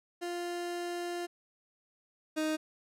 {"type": "tone pair in turn", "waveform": "30% pulse", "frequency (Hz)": [349.2, 311.1], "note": ["F4", "D#4"], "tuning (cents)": [0, 0], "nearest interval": "major second", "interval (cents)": 200, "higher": "first", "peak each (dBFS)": [-32, -27], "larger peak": "second", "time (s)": [[0.21, 1.27], [2.36, 2.57]], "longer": "first", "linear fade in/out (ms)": 20, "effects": ["low-pass 12000 Hz 12 dB/octave"]}